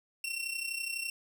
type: tone with amplitude modulation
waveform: sawtooth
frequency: 2721 Hz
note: F7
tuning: 46 cents flat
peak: -28 dBFS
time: 0.24-1.1 s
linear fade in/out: 2 ms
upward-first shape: sine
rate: 32 Hz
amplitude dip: 65%
effects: none